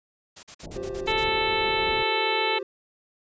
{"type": "noise bursts", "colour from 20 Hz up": "white", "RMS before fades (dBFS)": -42, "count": 8, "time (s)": [0.36, 1.243], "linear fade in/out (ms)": 10, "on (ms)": 71, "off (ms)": 45}
{"type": "low-pass noise", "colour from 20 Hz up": "pink", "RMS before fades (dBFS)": -39, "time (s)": [0.63, 2.03], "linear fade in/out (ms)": 5, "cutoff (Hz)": 780, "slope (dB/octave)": 48}
{"type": "chord", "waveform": "triangle", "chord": "F suspended second", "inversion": "none", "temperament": "equal with one note detuned", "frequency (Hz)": [358.2, 392, 523.3], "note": ["F4", "G4", "C5"], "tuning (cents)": [44, 0, 0], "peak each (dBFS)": [-35, -31, -35], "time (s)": [0.76, 2.63], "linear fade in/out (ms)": 2}
{"type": "harmonic tone", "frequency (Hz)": 440, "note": "A4", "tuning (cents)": 0, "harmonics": [1, 2, 3, 4, 5, 6, 7, 8, 9], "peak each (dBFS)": [-30, -27, -34, -36, -30, -31, -32, -37, -33], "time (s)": [1.07, 2.59], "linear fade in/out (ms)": 10}
{"effects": ["resampled to 16000 Hz"]}